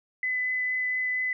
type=tone with vibrato; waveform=sine; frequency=2010 Hz; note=B6; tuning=30 cents sharp; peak=-25 dBFS; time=0.23-1.33 s; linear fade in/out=2 ms; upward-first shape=triangle; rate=4.3 Hz; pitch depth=8 cents each way; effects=none